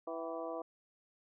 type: harmonic tone with a mistuned harmonic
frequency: 164.81 Hz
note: E3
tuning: in tune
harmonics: 2 / 3 / 4 / 5 / 6 / 7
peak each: -45 / -43 / -42 / -49 / -49 / -49 dBFS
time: 0.07-0.62 s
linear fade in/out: 5 ms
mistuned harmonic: 5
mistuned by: -110 cents
effects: none